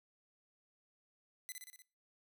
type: tone with echo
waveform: 5% pulse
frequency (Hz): 2016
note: B6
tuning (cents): +35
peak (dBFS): -32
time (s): 1.49-1.52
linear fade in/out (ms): 0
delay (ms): 60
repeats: 5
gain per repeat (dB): -3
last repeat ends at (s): 1.82
effects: noise-tail reverb RT60 0.3 s tail -20 dB re dry